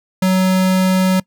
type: tone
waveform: square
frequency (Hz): 186.8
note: F#3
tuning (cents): +17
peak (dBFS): -12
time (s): 0.22-1.2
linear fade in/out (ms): 5
effects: noise-tail reverb RT60 0.1 s tail -23 dB re dry